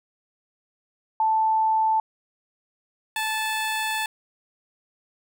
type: tone pair in turn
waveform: sine / 15% pulse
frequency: 880 / 873.4 Hz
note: A5 / A5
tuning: 0 / -13 cents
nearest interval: unison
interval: 13 cents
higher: first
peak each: -18 dBFS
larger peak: neither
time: 1.2-2 / 3.16-4.06 s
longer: second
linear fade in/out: 2 ms
effects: none